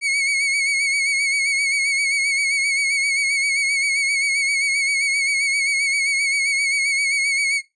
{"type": "tone with vibrato", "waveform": "40% pulse", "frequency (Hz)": 2217, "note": "C#7", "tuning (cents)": 0, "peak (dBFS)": -17, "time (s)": [0.01, 7.62], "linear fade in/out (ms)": 50, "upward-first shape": "sine", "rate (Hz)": 7.6, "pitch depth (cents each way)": 51, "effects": ["noise-tail reverb RT60 0.2 s tail -19 dB re dry", "resampled to 22050 Hz"]}